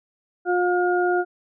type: harmonic tone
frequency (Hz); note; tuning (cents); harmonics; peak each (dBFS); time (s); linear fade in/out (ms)
356.8; F4; +37; 1 / 2 / 4; -20 / -23 / -26; 0.45-1.25; 50
effects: none